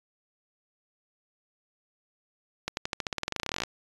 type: accelerating click train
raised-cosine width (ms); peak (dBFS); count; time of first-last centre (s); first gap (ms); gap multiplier
0.2; -12; 23; 2.68-3.636; 91; 0.92
effects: resampled to 24000 Hz